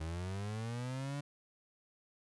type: linear sweep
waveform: 35% pulse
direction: up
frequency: 77.78 to 145.3 Hz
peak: -36 dBFS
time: 0-1.21 s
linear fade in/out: 10 ms
effects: resampled to 24000 Hz